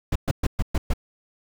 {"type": "noise bursts", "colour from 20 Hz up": "brown", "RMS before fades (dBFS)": -20, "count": 6, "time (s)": [0.12, 0.936], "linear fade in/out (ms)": 5, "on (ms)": 36, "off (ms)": 120, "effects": []}